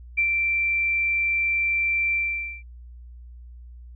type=tone with ADSR envelope; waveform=sine; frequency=2349 Hz; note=D7; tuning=in tune; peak=-17 dBFS; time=0.17-2.63 s; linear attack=17 ms; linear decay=80 ms; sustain=-3 dB; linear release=490 ms; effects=added 60 Hz sine -40 dBFS peak until 3.95 s